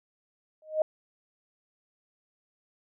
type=tone with exponential growth; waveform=sine; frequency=622.3 Hz; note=D#5; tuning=in tune; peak=-18 dBFS; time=0.62-0.82 s; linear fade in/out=2 ms; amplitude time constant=43 ms; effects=none